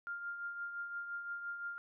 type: tone with tremolo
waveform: sine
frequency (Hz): 1400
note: F6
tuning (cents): +4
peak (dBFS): -37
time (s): 0.07-1.78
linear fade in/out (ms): 0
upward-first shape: triangle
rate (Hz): 5.8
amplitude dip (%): 55
effects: none